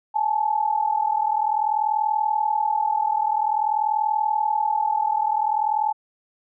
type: tone pair together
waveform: sine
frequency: 839.5 / 880 Hz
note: G#5 / A5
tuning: +18 / 0 cents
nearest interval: minor second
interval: 82 cents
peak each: -22 dBFS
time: 0.14-5.93 s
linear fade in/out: 20 ms
effects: none